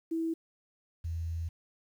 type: tone pair in turn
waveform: sine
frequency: 327.1 / 82.82 Hz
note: E4 / E2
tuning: -13 / +9 cents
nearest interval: 2 octaves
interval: 2378 cents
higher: first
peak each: -29 / -32 dBFS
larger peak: first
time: 0.11-0.34 / 1.04-1.49 s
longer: second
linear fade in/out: 10 ms
effects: 10-bit